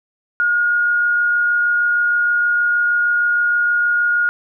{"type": "tone with amplitude modulation", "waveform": "sine", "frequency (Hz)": 1432, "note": "F6", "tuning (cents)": 43, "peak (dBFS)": -12, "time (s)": [0.4, 4.29], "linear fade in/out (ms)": 0, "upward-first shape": "sine", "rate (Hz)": 66.4, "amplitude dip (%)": 25, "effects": []}